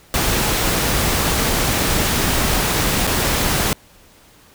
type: noise with dropouts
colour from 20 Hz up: pink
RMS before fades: -18 dBFS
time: 0.14-3.73 s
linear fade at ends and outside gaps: 1 ms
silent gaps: 3.069-3.074 s
effects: pink hiss -49 dBFS RMS until 4.54 s